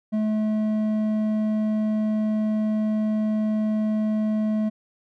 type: tone with hard clipping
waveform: sine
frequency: 215.2 Hz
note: A3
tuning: 38 cents flat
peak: -22 dBFS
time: 0.12-4.7 s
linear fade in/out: 20 ms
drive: 6 dB
effects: none